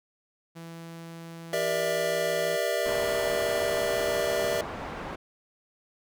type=tone; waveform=sawtooth; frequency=166.2 Hz; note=E3; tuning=15 cents sharp; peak=-36 dBFS; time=0.55-2.57 s; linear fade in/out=20 ms
type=chord; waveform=square; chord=E half-diminished seventh; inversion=first; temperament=just; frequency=395.6 / 474.7 / 593.3 / 659.3 Hz; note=G4 / Bb4 / D5 / E5; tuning=+16 / +31 / +18 / 0 cents; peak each=-35 / -33 / -30 / -31 dBFS; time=1.53-4.61 s; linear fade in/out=2 ms
type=low-pass noise; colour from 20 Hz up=white; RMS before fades=-37 dBFS; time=2.85-5.16 s; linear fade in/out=10 ms; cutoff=1100 Hz; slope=12 dB/octave
effects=none